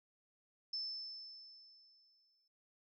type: tone with exponential decay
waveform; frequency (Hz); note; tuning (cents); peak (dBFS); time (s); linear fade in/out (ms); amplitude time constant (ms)
sine; 5274; E8; 0; -37; 0.73-2.48; 5; 380
effects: none